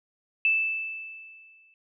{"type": "tone with exponential decay", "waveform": "sine", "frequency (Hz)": 2637, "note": "E7", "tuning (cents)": 0, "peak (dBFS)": -18, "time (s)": [0.45, 1.74], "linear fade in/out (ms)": 1, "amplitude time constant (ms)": 280, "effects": []}